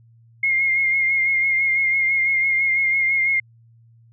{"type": "tone with vibrato", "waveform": "sine", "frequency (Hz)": 2137, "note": "C7", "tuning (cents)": 36, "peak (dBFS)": -16, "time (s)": [0.43, 3.4], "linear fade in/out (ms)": 5, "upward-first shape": "sine", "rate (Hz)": 6, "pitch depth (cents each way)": 31, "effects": ["added 115 Hz sine -49 dBFS peak until 4.12 s"]}